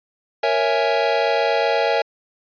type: chord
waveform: square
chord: A# half-diminished seventh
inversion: none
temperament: equal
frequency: 466.2 / 554.4 / 659.3 / 830.6 Hz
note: A#4 / C#5 / E5 / G#5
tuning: 0 / 0 / 0 / 0 cents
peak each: -23 dBFS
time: 0.43-2.02 s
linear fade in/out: 5 ms
effects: resampled to 11025 Hz